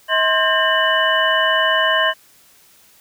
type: tone cluster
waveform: sine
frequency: 640 / 1054 / 1599 / 1816 / 2975 Hz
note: D#5 / C6 / G6 / A#6 / F#7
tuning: +49 / +12 / +34 / -46 / +9 cents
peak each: -20 dBFS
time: 0.08-2.14 s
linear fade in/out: 50 ms
effects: white hiss -51 dBFS RMS until 3 s